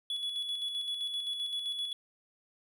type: tone with tremolo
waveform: triangle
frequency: 3398 Hz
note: G#7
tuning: 39 cents sharp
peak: -30 dBFS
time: 0.1-1.93 s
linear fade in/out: 2 ms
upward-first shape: square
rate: 7.7 Hz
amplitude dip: 40%
effects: none